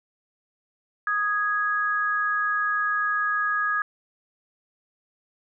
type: tone pair together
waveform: sine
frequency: 1244.5 / 1661.2 Hz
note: D#6 / G#6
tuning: 0 / 0 cents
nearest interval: perfect fourth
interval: 500 cents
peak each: -25 / -24 dBFS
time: 1.07-3.82 s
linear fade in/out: 2 ms
effects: none